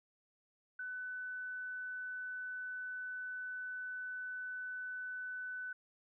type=tone; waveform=sine; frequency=1500 Hz; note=F#6; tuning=23 cents sharp; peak=-40 dBFS; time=0.79-5.73 s; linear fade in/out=5 ms; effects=none